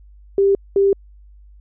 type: tone pair in turn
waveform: sine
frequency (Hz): 395 / 395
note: G4 / G4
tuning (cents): +13 / +13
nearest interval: unison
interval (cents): 0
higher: neither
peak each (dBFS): -11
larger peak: neither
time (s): 0.38-0.55 / 0.76-0.93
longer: neither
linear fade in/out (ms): 2
effects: added 50 Hz sine -42 dBFS peak until 1.6 s